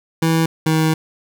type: tone pair in turn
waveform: 25% pulse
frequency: 162.9 / 158.54 Hz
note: E3 / D#3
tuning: -20 / +33 cents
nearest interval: unison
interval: 47 cents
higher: first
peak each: -10 dBFS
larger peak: neither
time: 0.22-0.46 / 0.66-0.94 s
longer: second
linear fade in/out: 5 ms
effects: none